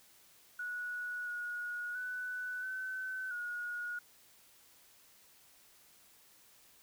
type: tone with pitch steps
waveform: sine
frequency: 1466 / 1450 / 1492 / 1522 / 1446 Hz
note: F#6 / F#6 / F#6 / F#6 / F#6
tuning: -16 / -35 / +14 / +48 / -40 cents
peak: -37 dBFS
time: 0.59-3.99 s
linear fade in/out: 5 ms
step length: 680 ms
effects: white hiss -63 dBFS RMS until 6.82 s